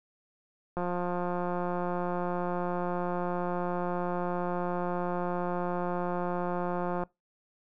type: click train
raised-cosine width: 1 ms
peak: -19 dBFS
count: 1110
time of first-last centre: 0.77-7.036 s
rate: 177 Hz
effects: noise-tail reverb RT60 0.2 s tail -23 dB re dry